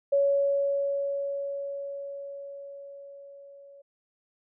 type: tone with level ramp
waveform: sine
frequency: 560 Hz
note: C#5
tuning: 18 cents sharp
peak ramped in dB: -19 to -48 dBFS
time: 0.12-3.82 s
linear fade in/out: 10 ms
effects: none